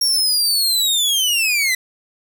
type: linear sweep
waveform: sawtooth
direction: down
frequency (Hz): 5588 to 1975.5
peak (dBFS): -12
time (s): 0.01-1.75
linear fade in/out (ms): 5
effects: 9-bit